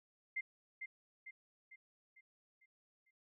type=tone with echo; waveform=sine; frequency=2092 Hz; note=C7; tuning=1 cent flat; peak=-36 dBFS; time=0.36-0.41 s; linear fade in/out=10 ms; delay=450 ms; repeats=6; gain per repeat=-6 dB; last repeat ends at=3.11 s; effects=none